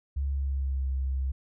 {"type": "tone with pitch glide", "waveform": "sine", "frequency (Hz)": [69.3, 66.36], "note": ["C#2", "C2"], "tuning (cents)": [0, 25], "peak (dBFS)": -26, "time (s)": [0.16, 1.32], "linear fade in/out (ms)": 10, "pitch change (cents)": -75, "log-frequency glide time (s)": [0.29, 0.88], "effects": []}